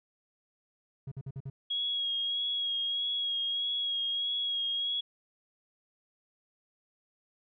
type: tone bursts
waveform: triangle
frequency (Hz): 135.2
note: C#3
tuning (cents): -43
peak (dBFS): -34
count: 5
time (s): 1.07-1.5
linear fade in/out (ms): 5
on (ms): 46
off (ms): 50
type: tone with vibrato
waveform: sine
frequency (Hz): 3302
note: G#7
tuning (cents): -11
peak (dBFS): -29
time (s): 1.7-5.01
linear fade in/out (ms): 10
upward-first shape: sine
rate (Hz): 1.6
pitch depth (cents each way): 24
effects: none